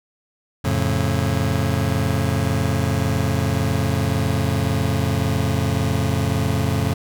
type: chord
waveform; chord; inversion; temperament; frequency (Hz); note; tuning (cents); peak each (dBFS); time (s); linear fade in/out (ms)
30% pulse; F augmented; none; just; 87.31 / 109.13 / 136.42; F2 / A2 / C#3; 0 / -14 / -27; -20; 0.64-6.94; 10
effects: none